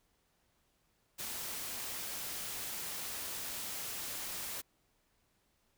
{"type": "noise", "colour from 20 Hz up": "white", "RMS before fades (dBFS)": -41, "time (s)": [1.18, 4.62], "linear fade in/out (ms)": 20, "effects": ["pink hiss -75 dBFS RMS until 5.77 s"]}